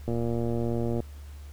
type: click train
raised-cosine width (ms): 2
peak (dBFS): -17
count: 109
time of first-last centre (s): 0.08-1.003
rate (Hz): 117
effects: added 72 Hz sine -40 dBFS peak until 1.52 s + pink hiss -56 dBFS RMS until 1.52 s